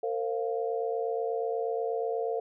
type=chord; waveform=sine; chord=Bb suspended second; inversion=none; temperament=equal with one note detuned; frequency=455 / 523.3 / 698.5 Hz; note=Bb4 / C5 / F5; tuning=-42 / 0 / 0 cents; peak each=-30 / -35 / -34 dBFS; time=0.03-2.4 s; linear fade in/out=5 ms; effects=none